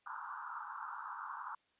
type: band-pass noise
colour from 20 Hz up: pink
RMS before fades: -45 dBFS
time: 0.06-1.55 s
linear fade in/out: 5 ms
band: 860 to 1500 Hz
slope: 96 dB/octave
effects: white hiss -75 dBFS RMS until 1.79 s + resampled to 8000 Hz